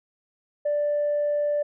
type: tone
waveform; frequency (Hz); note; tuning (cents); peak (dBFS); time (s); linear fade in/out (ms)
sine; 587.3; D5; 0; -20; 0.65-1.63; 10
effects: tanh soft clip ceiling -18 dBFS